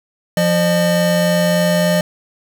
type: tone pair together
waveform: square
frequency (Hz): 174.52 / 607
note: F3 / D#5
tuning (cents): -1 / -43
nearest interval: octave + minor seventh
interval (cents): 2158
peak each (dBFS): -16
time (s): 0.37-2.01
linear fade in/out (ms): 2
effects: none